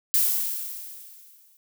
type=noise with exponential decay; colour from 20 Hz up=violet; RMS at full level=-19 dBFS; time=0.14-1.57 s; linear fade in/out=0 ms; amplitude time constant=310 ms; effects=none